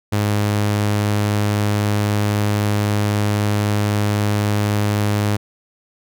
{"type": "tone", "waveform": "sawtooth", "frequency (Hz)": 103.83, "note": "G#2", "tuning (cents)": 0, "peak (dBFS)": -12, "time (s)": [0.12, 5.37], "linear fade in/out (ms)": 10, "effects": []}